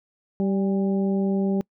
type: harmonic tone with a mistuned harmonic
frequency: 194.8 Hz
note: G3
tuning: 11 cents flat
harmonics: 1 / 2 / 3 / 4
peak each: -21 / -27 / -34 / -39 dBFS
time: 0.4-1.61 s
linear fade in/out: 0 ms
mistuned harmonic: 4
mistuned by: +54 cents
effects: noise-tail reverb RT60 0.1 s tail -26 dB re dry